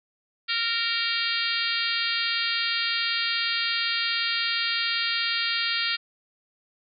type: harmonic tone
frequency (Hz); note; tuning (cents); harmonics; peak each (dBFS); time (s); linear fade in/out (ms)
462.7; A#4; -13; 3 / 4 / 5 / 6 / 7 / 8 / 9 / 10; -32 / -32 / -32 / -32 / -32 / -32 / -32 / -32; 0.48-5.97; 20
effects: none